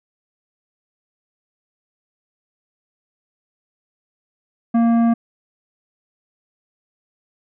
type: tone with tanh clipping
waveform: triangle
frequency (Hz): 232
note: A#3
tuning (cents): -8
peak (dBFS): -14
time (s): 4.74-5.14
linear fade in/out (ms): 10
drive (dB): 15
effects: none